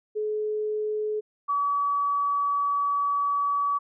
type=tone pair in turn; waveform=sine; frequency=426.4 / 1141.1 Hz; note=G#4 / C#6; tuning=+46 / +50 cents; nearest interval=octave + perfect fourth; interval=1704 cents; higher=second; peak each=-25 / -22 dBFS; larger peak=second; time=0.15-1.21 / 1.48-3.79 s; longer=second; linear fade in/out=20 ms; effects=none